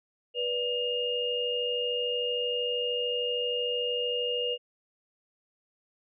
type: tone cluster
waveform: sine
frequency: 487.9 / 581 / 2834 Hz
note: B4 / D5 / F7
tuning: -21 / -19 / +25 cents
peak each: -30 / -39 / -30 dBFS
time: 0.34-4.58 s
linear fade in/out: 50 ms
effects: none